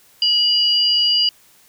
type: tone pair together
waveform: sine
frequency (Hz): 2922 / 4801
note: F#7 / D8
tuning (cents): -22 / +37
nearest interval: major sixth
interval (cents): 859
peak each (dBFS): -16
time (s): 0.22-1.29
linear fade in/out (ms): 2
effects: white hiss -52 dBFS RMS until 1.68 s